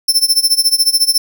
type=tone with tremolo; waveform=sawtooth; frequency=5330 Hz; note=E8; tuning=18 cents sharp; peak=-4 dBFS; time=0.08-1.18 s; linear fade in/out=5 ms; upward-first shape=sine; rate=14 Hz; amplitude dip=90%; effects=none